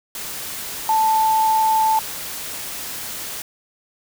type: tone in noise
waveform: sine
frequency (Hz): 880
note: A5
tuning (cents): 0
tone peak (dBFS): -14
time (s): 0.89-1.99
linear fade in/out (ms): 2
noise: white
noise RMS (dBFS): -30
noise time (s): 0.15-3.42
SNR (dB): +13
effects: none